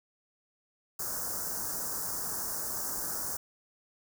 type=band-stop noise; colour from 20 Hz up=white; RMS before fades=-35 dBFS; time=0.99-3.37 s; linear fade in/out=5 ms; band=1600 to 5200 Hz; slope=48 dB/octave; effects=none